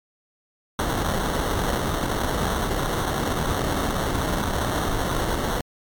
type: noise with sample-and-hold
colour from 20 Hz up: pink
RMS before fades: -24 dBFS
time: 0.79-5.61 s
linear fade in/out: 2 ms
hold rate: 2450 Hz
effects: MP3 96 kbps